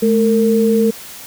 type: tone pair together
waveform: sine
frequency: 215.2 / 456 Hz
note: A3 / A#4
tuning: -38 / -38 cents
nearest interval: octave + minor second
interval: 1300 cents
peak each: -13 dBFS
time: 0.02-0.91 s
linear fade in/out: 10 ms
effects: white hiss -34 dBFS RMS until 1.26 s